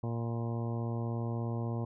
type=harmonic tone with a mistuned harmonic; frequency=116.54 Hz; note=A#2; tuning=in tune; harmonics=1 / 2 / 3 / 4 / 5 / 6 / 7 / 8 / 9; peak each=-33 / -39 / -43 / -45 / -47 / -49 / -50 / -51 / -52 dBFS; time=0.03-1.85 s; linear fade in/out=5 ms; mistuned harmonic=8; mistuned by=+39 cents; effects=none